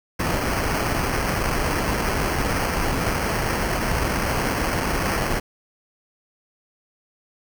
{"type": "noise with sample-and-hold", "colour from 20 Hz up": "pink", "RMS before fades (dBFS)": -23, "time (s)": [0.19, 5.4], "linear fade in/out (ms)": 10, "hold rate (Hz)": 3675, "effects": []}